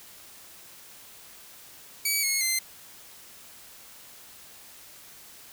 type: tone with pitch steps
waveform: 10% pulse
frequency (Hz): 2278 / 2175 / 2077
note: C#7 / C#7 / C7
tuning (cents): +47 / -33 / -13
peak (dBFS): -15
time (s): 2.05-2.59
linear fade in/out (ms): 5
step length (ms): 180
effects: white hiss -49 dBFS RMS until 5.52 s